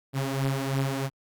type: beating tone pair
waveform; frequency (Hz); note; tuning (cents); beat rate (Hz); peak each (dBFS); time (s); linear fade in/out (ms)
sawtooth; 134.8 / 137.8; C#3 / C#3; -48 / -10; 3; -23 / -27; 0.13-1.1; 50
effects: Opus 48 kbps